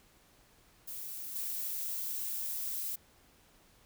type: noise with level steps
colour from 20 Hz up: violet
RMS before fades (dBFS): -42 / -37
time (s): 0.87-2.96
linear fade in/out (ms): 10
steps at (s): 1.35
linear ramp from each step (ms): 10
effects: pink hiss -64 dBFS RMS until 3.85 s